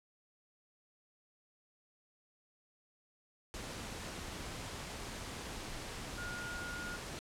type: tone in noise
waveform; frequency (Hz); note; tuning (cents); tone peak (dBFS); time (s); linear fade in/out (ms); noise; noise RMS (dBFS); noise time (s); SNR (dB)
sine; 1430; F6; +41; -42; 6.18-6.96; 0; pink; -44; 3.54-7.19; -1
effects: low-pass 9000 Hz 12 dB/octave